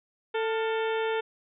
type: harmonic tone with a mistuned harmonic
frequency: 444.4 Hz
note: A4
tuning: 17 cents sharp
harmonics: 1 / 2 / 3 / 4 / 5 / 6 / 7 / 8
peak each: -27 / -33 / -37 / -39 / -41 / -43 / -44 / -45 dBFS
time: 0.34-1.21 s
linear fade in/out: 10 ms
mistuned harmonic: 3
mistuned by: +91 cents
effects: none